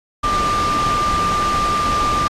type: tone in noise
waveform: sine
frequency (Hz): 1192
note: D6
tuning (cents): +25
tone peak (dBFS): -16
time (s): 0.23-2.28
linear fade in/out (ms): 10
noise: pink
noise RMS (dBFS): -23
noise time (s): 0.23-2.28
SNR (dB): +4
effects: low-pass 6000 Hz 12 dB/octave + AAC 64 kbps